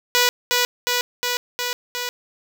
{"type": "tone with echo", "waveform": "5% pulse", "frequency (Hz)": 490, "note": "B4", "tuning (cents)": -14, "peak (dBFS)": -3, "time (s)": [0.15, 0.29], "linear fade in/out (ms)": 0, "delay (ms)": 360, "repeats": 5, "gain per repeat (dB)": -2, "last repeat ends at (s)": 2.09, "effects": []}